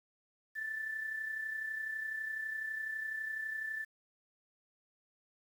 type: tone with amplitude modulation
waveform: sine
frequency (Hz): 1760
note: A6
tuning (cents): 0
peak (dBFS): -34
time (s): 0.55-3.85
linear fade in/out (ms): 20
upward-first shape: sine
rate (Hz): 32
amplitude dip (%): 50
effects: 10-bit